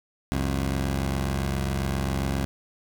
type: tone pair together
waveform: 15% pulse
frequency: 67.42 / 90 Hz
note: C#2 / F#2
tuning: -48 / -47 cents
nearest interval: perfect fourth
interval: 501 cents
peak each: -19 / -25 dBFS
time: 0.32-2.45 s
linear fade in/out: 0 ms
effects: none